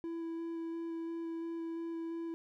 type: tone with vibrato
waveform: triangle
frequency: 331.7 Hz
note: E4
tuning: 11 cents sharp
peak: -35 dBFS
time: 0.04-2.34 s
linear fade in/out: 0 ms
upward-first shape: square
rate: 2.9 Hz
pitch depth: 8 cents each way
effects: none